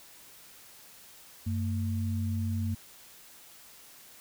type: tone pair together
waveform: sine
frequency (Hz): 94.8 / 225.5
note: F#2 / A3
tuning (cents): +43 / +43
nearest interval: octave + minor third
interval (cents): 1500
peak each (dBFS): -29 / -34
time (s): 1.46-2.75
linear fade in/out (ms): 10
effects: white hiss -53 dBFS RMS until 4.2 s